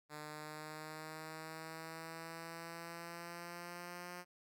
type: exponential sweep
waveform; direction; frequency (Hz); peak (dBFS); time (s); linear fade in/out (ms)
5% pulse; up; 150.5 to 178.2; -35; 0.09-4.25; 50
effects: none